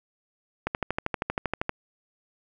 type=click train; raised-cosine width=0.5 ms; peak=-11 dBFS; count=14; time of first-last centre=0.67-1.694 s; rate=12.7 Hz; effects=none